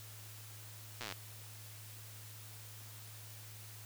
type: slowing click train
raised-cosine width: 0.2 ms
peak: -24 dBFS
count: 13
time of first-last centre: 1.01-1.124 s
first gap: 8 ms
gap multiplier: 1.03
effects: added 107 Hz sine -52 dBFS peak until 3.85 s + white hiss -54 dBFS RMS until 3.85 s